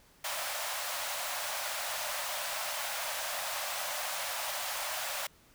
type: high-pass noise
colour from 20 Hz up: pink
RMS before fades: -36 dBFS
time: 0.24-5.27 s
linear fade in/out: 5 ms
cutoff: 550 Hz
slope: 96 dB/octave
effects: pink hiss -62 dBFS RMS until 5.54 s